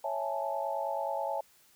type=chord; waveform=sine; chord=A major seventh; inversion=first; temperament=equal; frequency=554.4 / 659.3 / 830.6 / 880 Hz; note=C#5 / E5 / G#5 / A5; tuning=0 / 0 / 0 / 0 cents; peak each=-36 / -36 / -37 / -36 dBFS; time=0.04-1.41 s; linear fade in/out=5 ms; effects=white hiss -63 dBFS RMS until 1.75 s